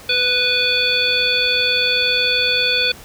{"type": "harmonic tone with a mistuned harmonic", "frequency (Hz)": 493.9, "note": "B4", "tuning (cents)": 0, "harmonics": [1, 3, 5, 7, 9], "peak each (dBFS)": [-25, -24, -19, -19, -21], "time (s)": [0.09, 2.92], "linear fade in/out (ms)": 5, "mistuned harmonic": 1, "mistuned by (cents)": 16, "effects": ["pink hiss -40 dBFS RMS until 3.04 s"]}